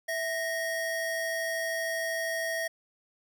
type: tone pair together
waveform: square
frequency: 657.6 / 1860 Hz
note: E5 / A#6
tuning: -4 / -4 cents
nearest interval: octave + tritone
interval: 1800 cents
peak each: -33 / -33 dBFS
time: 0.08-2.68 s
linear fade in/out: 10 ms
effects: none